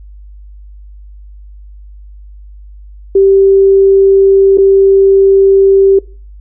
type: tone with dropouts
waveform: sine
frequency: 390 Hz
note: G4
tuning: 9 cents flat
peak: -3 dBFS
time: 3.15-5.99 s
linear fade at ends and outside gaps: 5 ms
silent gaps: 4.575-4.582 s
effects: noise-tail reverb RT60 0.4 s tail -23 dB re dry + added 50 Hz sine -30 dBFS peak until 6.4 s